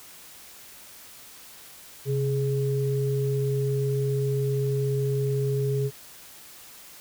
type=tone pair together; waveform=sine; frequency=133.12 / 417.3 Hz; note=C3 / G#4; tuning=+30 / +8 cents; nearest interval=octave + minor sixth; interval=1978 cents; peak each=-24 / -27 dBFS; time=2.05-5.91 s; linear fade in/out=50 ms; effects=white hiss -47 dBFS RMS until 7 s

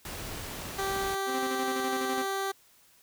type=noise; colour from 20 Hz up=pink; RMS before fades=-39 dBFS; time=0.05-1.15 s; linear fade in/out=2 ms
type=tone; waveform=15% pulse; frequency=390 Hz; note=G4; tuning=9 cents flat; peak=-23 dBFS; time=0.78-2.52 s; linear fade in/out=10 ms
type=tone with tremolo; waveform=sawtooth; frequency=261.3 Hz; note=C4; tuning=2 cents flat; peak=-28 dBFS; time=1.26-2.26 s; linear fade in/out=50 ms; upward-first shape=square; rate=12 Hz; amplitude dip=50%
effects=white hiss -61 dBFS RMS until 3.02 s

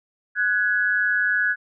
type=tone pair together; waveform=sine; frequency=1479.6 / 1677 Hz; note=F#6 / G#6; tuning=0 / +16 cents; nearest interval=major second; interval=216 cents; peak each=-21 dBFS; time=0.35-1.56 s; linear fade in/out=50 ms; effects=none

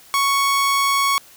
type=tone; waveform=sawtooth; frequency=1110 Hz; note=C#6; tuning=2 cents sharp; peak=-12 dBFS; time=0.14-1.18 s; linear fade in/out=0 ms; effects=white hiss -47 dBFS RMS until 1.36 s

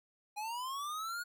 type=linear sweep; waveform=square; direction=up; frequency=818 to 1455 Hz; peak=-38 dBFS; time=0.36-1.24 s; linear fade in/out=20 ms; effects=none

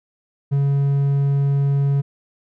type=tone; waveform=triangle; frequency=140 Hz; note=C#3; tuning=18 cents sharp; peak=-13 dBFS; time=0.51-2.02 s; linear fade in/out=20 ms; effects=none

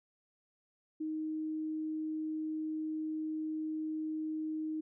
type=tone; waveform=sine; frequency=312.3 Hz; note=D#4; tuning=7 cents sharp; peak=-34 dBFS; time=1-4.81 s; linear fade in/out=10 ms; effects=none

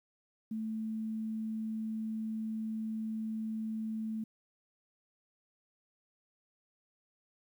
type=tone; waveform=sine; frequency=220 Hz; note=A3; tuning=in tune; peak=-34 dBFS; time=0.51-4.24 s; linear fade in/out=5 ms; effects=11-bit

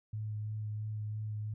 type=tone with vibrato; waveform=sine; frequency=106.9 Hz; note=A2; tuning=49 cents flat; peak=-35 dBFS; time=0.13-1.54 s; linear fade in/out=5 ms; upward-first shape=sine; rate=3 Hz; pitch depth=15 cents each way; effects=none

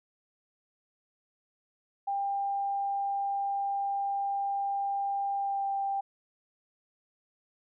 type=tone with pitch glide; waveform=sine; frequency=796 to 789.6 Hz; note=G5 to G5; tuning=+26 to +12 cents; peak=-28 dBFS; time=2.07-6.01 s; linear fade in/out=10 ms; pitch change=-14 cents; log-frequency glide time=5.37-5.67 s; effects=none

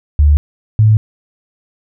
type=tone pair in turn; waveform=sine; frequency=73.42 / 108.37 Hz; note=D2 / A2; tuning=0 / -26 cents; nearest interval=perfect fifth; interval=674 cents; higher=second; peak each=-5 dBFS; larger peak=neither; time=0.19-0.37 / 0.79-0.97 s; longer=neither; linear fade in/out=0 ms; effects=none

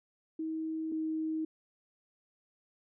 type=tone pair in turn; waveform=sine; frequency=318.6 / 316.2 Hz; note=D#4 / D#4; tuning=+41 / +28 cents; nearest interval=unison; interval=13 cents; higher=first; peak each=-33 / -31 dBFS; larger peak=second; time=0.39-0.92 / 0.92-1.45 s; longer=neither; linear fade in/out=5 ms; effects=none

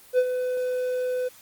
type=tone with ADSR envelope; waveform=triangle; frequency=503 Hz; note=B4; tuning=32 cents sharp; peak=-13 dBFS; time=0.13-1.29 s; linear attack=52 ms; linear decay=57 ms; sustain=-9 dB; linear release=16 ms; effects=white hiss -51 dBFS RMS until 1.41 s + Opus 24 kbps

